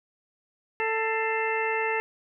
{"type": "harmonic tone with a mistuned harmonic", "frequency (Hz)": 444.1, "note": "A4", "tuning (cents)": 16, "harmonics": [1, 2, 3, 4, 5, 6], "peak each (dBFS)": [-29, -30, -37, -32, -32, -33], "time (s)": [0.8, 2], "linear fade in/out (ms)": 0, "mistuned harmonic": 5, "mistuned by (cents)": -98, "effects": []}